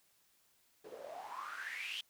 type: noise with band-pass filter sweep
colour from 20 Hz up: white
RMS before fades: -45 dBFS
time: 0.84-2.01 s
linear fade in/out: 5 ms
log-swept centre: 400 to 3200 Hz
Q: 9.5
effects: white hiss -72 dBFS RMS until 2.09 s